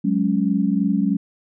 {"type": "chord", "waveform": "sine", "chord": "F# suspended second", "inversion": "none", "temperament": "just", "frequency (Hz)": [185, 208.1, 277.5], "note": ["F#3", "G#3", "C#4"], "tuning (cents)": [0, 4, 2], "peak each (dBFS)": [-21, -20, -22], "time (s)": [0.04, 1.17], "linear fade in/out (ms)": 10, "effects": []}